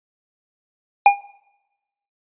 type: tone with exponential decay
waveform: square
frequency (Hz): 808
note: G#5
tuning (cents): -48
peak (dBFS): -4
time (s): 1.06-1.21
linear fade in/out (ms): 2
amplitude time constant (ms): 32
effects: noise-tail reverb RT60 1.0 s tail -23 dB re dry + resampled to 8000 Hz